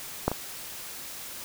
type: clicks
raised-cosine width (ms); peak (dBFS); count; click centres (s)
1; -8 / -15; 2; 0.28 / 0.316
effects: white hiss -40 dBFS RMS until 1.44 s